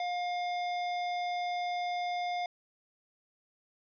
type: tone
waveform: square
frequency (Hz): 710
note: F5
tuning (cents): +28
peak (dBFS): -32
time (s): 0-2.46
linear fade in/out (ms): 2
effects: resampled to 11025 Hz + 12-bit